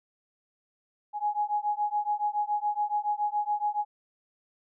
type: beating tone pair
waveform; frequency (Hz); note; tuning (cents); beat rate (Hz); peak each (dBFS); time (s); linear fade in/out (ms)
sine; 830.6 / 837.7; G#5 / G#5; 0 / +15; 7.1; -29; 1.13-3.85; 50
effects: none